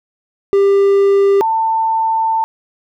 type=tone pair in turn; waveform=triangle / sine; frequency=396.8 / 893.9 Hz; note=G4 / A5; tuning=+21 / +27 cents; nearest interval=octave + major second; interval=1406 cents; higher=second; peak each=-6 / -12 dBFS; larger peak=first; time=0.53-1.41 / 1.41-2.44 s; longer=second; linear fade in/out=0 ms; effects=none